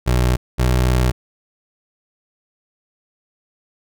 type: tone pair in turn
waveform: 25% pulse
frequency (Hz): 61.74 / 62.39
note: B1 / B1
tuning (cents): 0 / +18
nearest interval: unison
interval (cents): 18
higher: second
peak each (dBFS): -10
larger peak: neither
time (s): 0.06-0.37 / 0.58-1.12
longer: second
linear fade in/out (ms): 20
effects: none